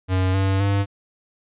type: tone with pitch steps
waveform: square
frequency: 93.3 / 96.48 / 99.77 Hz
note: F#2 / G2 / G2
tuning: +15 / -27 / +31 cents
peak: -18 dBFS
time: 0.08-0.86 s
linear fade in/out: 50 ms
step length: 260 ms
effects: resampled to 8000 Hz